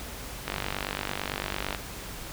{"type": "click train", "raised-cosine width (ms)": 0.3, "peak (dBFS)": -13, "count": 63, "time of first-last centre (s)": [0.48, 1.748], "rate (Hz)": 48.9, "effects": ["added 50 Hz sine -45 dBFS peak until 2.32 s", "pink hiss -40 dBFS RMS until 2.32 s"]}